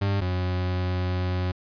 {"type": "tone pair in turn", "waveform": "40% pulse", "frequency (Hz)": [99.3, 90.98], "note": ["G2", "F#2"], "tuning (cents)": [23, -29], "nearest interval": "major second", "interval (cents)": 152, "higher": "first", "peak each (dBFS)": [-21, -23], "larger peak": "first", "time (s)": [[0.01, 0.21], [0.21, 1.52]], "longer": "second", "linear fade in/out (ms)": 10, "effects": ["resampled to 11025 Hz"]}